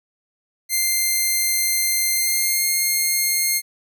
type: tone with pitch glide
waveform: 5% pulse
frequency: 2093 to 2127 Hz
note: C7 to C7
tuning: 0 to +28 cents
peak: -8 dBFS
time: 0.69-3.62 s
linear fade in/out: 50 ms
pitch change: +28 cents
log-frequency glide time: 2.13-2.64 s
effects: none